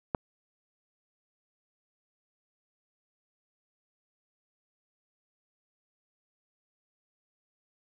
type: click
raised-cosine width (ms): 1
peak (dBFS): -13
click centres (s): 0.148
effects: none